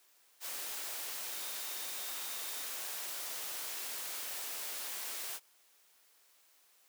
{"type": "tone in noise", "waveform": "sine", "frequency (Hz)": 3676, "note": "A#7", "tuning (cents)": -25, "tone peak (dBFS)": -52, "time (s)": [1.3, 2.69], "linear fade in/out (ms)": 50, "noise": "white", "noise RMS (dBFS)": -41, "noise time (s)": [0.4, 5.4], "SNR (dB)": -14, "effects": ["white hiss -67 dBFS RMS until 6.88 s", "high-pass 400 Hz 12 dB/octave"]}